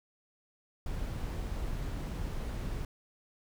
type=noise; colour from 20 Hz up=brown; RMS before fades=-36 dBFS; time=0.86-2.85 s; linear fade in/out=2 ms; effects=none